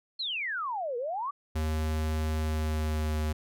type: exponential two-way sweep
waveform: sine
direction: down then up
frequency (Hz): 4345 to 461.3 to 1192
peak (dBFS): -30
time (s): 0.19-1.31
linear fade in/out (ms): 10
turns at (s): 0.97
type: tone with pitch glide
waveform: square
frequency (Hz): 78.1 to 76.94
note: D#2 to D#2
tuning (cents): +7 to -19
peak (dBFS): -28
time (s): 1.55-3.33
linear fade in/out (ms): 10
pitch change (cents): -26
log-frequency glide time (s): 2.38-3.2
effects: none